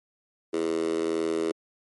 10% pulse tone with high-pass filter, 81.8 Hz, E2, 13 cents flat, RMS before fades -27 dBFS, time 0.53-1.52 s, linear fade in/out 10 ms, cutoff 370 Hz, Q 5.5, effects MP3 48 kbps

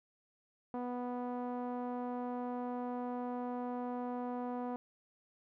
sawtooth tone with low-pass filter, 246.3 Hz, B3, 5 cents flat, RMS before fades -39 dBFS, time 0.74-4.76 s, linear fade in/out 0 ms, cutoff 880 Hz, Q 2, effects none

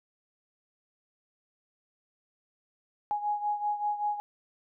sine beating tone pair, 830.6 / 835.8 Hz, G#5 / G#5, 0 / +11 cents, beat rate 5.2 Hz, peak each -29 / -34 dBFS, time 3.11-4.2 s, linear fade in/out 0 ms, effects none

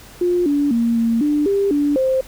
sine tone with pitch steps, 354.1 / 287.7 / 232.7 / 229.8 / 295.6 / 398 / 290 / 524 Hz, F4 / D4 / A#3 / A#3 / D4 / G4 / D4 / C5, +24 / -36 / -3 / -25 / +11 / +26 / -22 / +2 cents, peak -14 dBFS, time 0.21-2.21 s, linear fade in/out 5 ms, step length 250 ms, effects added 45 Hz sine -48 dBFS peak until 2.27 s + pink hiss -42 dBFS RMS until 2.27 s

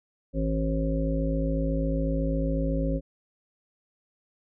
harmonic tone, 54 Hz, A1, 32 cents flat, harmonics 1 / 3 / 5 / 7 / 9 / 10, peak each -27 / -30 / -30 / -40 / -42 / -32 dBFS, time 0.33-3.01 s, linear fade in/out 50 ms, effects none

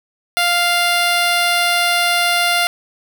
10% pulse tone, 698.5 Hz, F5, in tune, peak -5 dBFS, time 0.37-2.67 s, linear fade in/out 0 ms, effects none

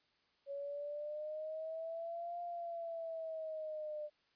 sine exponential two-way sweep, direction up then down, 556 to 698.5 to 597 Hz, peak -40 dBFS, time 0.46-4.1 s, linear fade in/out 50 ms, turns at 2.41 s, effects white hiss -75 dBFS RMS until 4.35 s + resampled to 11025 Hz

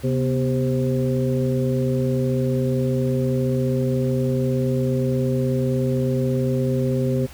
harmonic tone with a mistuned harmonic, 131.3 Hz, C3, 6 cents sharp, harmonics 1 / 2 / 3 / 4, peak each -21 / -24 / -26 / -27 dBFS, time 0.03-7.27 s, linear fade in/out 20 ms, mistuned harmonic 2, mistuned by -100 cents, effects added 73 Hz sine -43 dBFS peak until 7.33 s + pink hiss -44 dBFS RMS until 7.33 s

